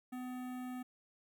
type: tone with notch filter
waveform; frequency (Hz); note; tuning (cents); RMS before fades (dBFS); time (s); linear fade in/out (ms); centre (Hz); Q
square; 251.8; B3; +34; -43; 0.12-0.83; 10; 4900; 0.53
effects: none